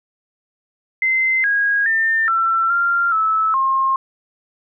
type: tone with pitch steps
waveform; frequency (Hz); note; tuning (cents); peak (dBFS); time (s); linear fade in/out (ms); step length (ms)
sine; 2068 / 1642 / 1801 / 1344 / 1388 / 1305 / 1068; C7 / G#6 / A6 / E6 / F6 / E6 / C6; -21 / -20 / +40 / +33 / -11 / -18 / +35; -14; 1.02-3.96; 2; 420
effects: none